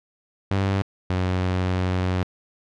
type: tone pair in turn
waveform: sawtooth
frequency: 97.4 / 91.87 Hz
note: G2 / F#2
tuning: -11 / -12 cents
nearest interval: minor second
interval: 101 cents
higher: first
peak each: -16 / -17 dBFS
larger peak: first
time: 0.51-0.82 / 1.1-2.23 s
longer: second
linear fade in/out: 0 ms
effects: low-pass 4000 Hz 12 dB/octave